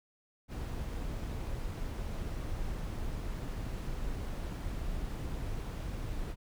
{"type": "noise", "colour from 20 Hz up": "brown", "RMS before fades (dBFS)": -37, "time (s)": [0.48, 6.36], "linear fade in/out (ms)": 50, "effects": []}